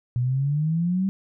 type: exponential sweep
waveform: sine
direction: up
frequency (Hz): 120 to 196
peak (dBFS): -20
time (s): 0.16-1.09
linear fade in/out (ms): 0
effects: none